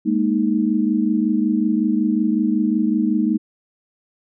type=chord; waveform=sine; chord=Ab suspended second; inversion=none; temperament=equal; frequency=207.7 / 233.1 / 311.1 Hz; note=Ab3 / Bb3 / Eb4; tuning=0 / 0 / 0 cents; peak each=-20 dBFS; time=0.05-3.38 s; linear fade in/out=20 ms; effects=none